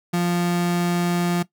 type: tone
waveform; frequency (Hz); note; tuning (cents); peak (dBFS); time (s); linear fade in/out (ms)
35% pulse; 174.61; F3; 0; -17; 0.13-1.43; 10
effects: noise-tail reverb RT60 0.1 s tail -17 dB re dry